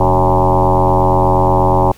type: tone with frequency modulation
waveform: sine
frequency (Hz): 466.2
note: A#4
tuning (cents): 0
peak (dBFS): -8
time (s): 0-1.92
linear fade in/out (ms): 5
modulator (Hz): 88.4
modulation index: 5.8
effects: pink hiss -44 dBFS RMS until 1.97 s